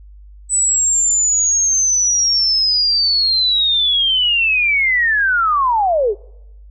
sine linear sweep, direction down, 8000 to 372 Hz, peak -12 dBFS, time 0.49-6.15 s, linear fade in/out 50 ms, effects noise-tail reverb RT60 0.9 s tail -25 dB re dry + added 50 Hz sine -37 dBFS peak until 6.7 s

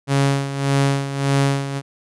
sawtooth tone with tremolo, 138.59 Hz, C#3, in tune, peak -10 dBFS, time 0.07-1.82 s, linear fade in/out 50 ms, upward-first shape sine, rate 1.7 Hz, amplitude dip 70%, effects resampled to 24000 Hz

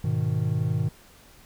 triangle chord, G# minor, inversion none, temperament just, 103.83 / 124.59 / 155.74 Hz, G#2 / B2 / D#3, 0 / +16 / +2 cents, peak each -25 / -25 / -25 dBFS, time 0.04-0.89 s, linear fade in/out 5 ms, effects pink hiss -53 dBFS RMS until 1.45 s

